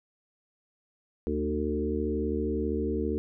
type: harmonic tone with a mistuned harmonic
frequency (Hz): 75.2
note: D2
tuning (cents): +42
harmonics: 1 / 3 / 4 / 5 / 6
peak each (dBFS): -33 / -33 / -33 / -33 / -33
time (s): 1.27-3.18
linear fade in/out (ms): 0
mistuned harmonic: 4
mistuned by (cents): +16
effects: none